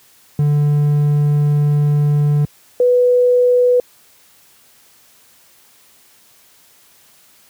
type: tone pair in turn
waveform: triangle / sine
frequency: 146.83 / 493.9 Hz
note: D3 / B4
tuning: 0 / 0 cents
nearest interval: octave + major sixth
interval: 2100 cents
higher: second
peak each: -9 dBFS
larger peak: neither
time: 0.39-2.45 / 2.8-3.8 s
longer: first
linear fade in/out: 2 ms
effects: white hiss -50 dBFS RMS until 7.49 s + high-pass 60 Hz 12 dB/octave